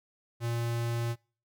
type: tone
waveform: square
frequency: 117.4 Hz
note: A#2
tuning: 13 cents sharp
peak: -30 dBFS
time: 0.4-1.16 s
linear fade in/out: 50 ms
effects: noise-tail reverb RT60 0.4 s tail -25 dB re dry